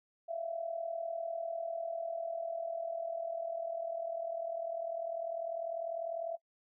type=tone with amplitude modulation; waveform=sine; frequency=668 Hz; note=E5; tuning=23 cents sharp; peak=-32 dBFS; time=0.28-6.37 s; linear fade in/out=20 ms; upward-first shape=sine; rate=40.1 Hz; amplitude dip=70%; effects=noise-tail reverb RT60 0.1 s tail -25 dB re dry